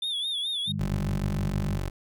triangle tone with vibrato, 3520 Hz, A7, in tune, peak -26 dBFS, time 0.02-0.72 s, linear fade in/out 5 ms, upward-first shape sine, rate 4.7 Hz, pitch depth 96 cents each way
harmonic tone, 50.1 Hz, G1, 38 cents sharp, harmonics 2 / 3 / 4, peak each -34 / -31 / -32 dBFS, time 0.66-1.8 s, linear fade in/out 50 ms
20% pulse tone, 46.93 Hz, F#1, 25 cents sharp, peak -24 dBFS, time 0.79-1.9 s, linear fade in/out 10 ms
effects none

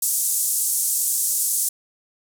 pink band-pass noise, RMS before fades -22 dBFS, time 0.02-1.69 s, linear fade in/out 5 ms, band 7600 to 13000 Hz, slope 24 dB/octave, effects none

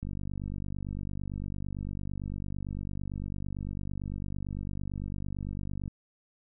click train, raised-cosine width 5 ms, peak -24 dBFS, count 287, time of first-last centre 0.03-5.879 s, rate 48.9 Hz, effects none

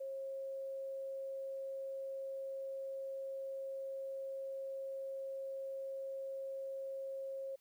sine tone, 540 Hz, C#5, 45 cents flat, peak -40 dBFS, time 0-7.56 s, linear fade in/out 10 ms, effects white hiss -75 dBFS RMS until 7.6 s

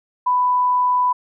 sine tone, 994 Hz, B5, 11 cents sharp, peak -14 dBFS, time 0.26-1.13 s, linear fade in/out 10 ms, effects none

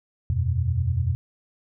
sine chord, E suspended second, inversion none, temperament equal, 82.41 / 92.5 / 123.47 Hz, E2 / F#2 / B2, 0 / 0 / 0 cents, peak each -25 dBFS, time 0.3-1.15 s, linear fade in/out 0 ms, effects none

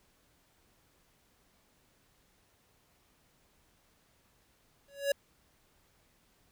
square tone with exponential growth, 561 Hz, C#5, 21 cents sharp, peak -24 dBFS, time 4.88-5.12 s, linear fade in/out 5 ms, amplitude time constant 52 ms, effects pink hiss -69 dBFS RMS until 6.51 s

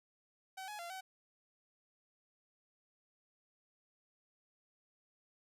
sawtooth tone with pitch steps, 761 / 840 / 688 / 758 Hz, F#5 / G#5 / F5 / F#5, +48 / +19 / -26 / +42 cents, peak -40 dBFS, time 0.57-1.01 s, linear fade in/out 10 ms, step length 110 ms, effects resampled to 32000 Hz

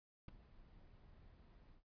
brown noise with ADSR envelope, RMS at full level -43 dBFS, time 0.28-1.83 s, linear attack 5 ms, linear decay 9 ms, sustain -20 dB, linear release 100 ms, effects noise-tail reverb RT60 0.1 s tail -17 dB re dry + resampled to 11025 Hz

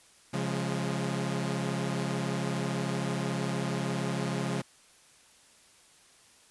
sawtooth chord, Db major, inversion none, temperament equal with one note detuned, 136.37 / 174.61 / 207.7 Hz, Db3 / F3 / Ab3, -28 / 0 / 0 cents, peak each -29 / -30 / -31 dBFS, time 0.33-4.62 s, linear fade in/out 10 ms, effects white hiss -59 dBFS RMS until 6.5 s + resampled to 24000 Hz

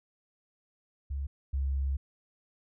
sine tone pair in turn, 69.3 / 68.11 Hz, C#2 / C#2, 0 / -30 cents, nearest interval unison, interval 30 cents, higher first, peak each -31 / -27 dBFS, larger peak second, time 1.1-1.27 / 1.53-1.97 s, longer second, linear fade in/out 10 ms, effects none

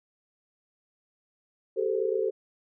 sine tone cluster, 385.1 / 415.4 / 442.7 / 521 Hz, G4 / G#4 / A4 / C5, -31 / 0 / +11 / -7 cents, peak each -29 / -35 / -28 / -32 dBFS, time 1.76-2.31 s, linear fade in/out 20 ms, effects none

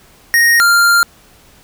square tone pair in turn, 1864.7 / 1394.2 Hz, A#6 / F6, 0 / -3 cents, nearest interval perfect fourth, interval 503 cents, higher first, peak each -8 dBFS, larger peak neither, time 0.34-0.6 / 0.6-1.03 s, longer second, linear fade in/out 0 ms, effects pink hiss -46 dBFS RMS until 1.63 s

